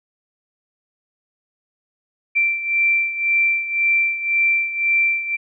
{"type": "beating tone pair", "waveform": "sine", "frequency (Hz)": [2349, 2350.9], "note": ["D7", "D7"], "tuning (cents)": [0, 1], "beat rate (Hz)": 1.9, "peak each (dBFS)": [-17, -22], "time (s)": [2.35, 5.37], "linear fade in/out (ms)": 20, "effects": []}